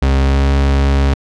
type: tone with pitch glide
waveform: 40% pulse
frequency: 67.6 to 68.98 Hz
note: C#2 to C#2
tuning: -43 to -8 cents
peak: -9 dBFS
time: 0.02-1.14 s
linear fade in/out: 5 ms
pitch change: +35 cents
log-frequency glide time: 0.19-0.46 s
effects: low-pass 5000 Hz 12 dB/octave